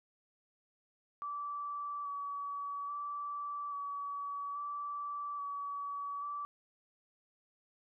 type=tone with vibrato; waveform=sine; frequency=1149 Hz; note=D6; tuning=38 cents flat; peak=-37 dBFS; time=1.22-6.45 s; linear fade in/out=0 ms; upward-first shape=square; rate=0.6 Hz; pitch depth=16 cents each way; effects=none